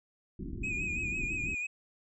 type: low-pass noise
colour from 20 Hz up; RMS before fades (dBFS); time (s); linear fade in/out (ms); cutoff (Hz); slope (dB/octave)
pink; -39; 0.39-1.55; 5; 380; 96
type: tone with vibrato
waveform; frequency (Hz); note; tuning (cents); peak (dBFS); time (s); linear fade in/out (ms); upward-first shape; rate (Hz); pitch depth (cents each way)
triangle; 2489; D#7; 0; -31; 0.63-1.67; 10; sine; 6; 50
effects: resampled to 22050 Hz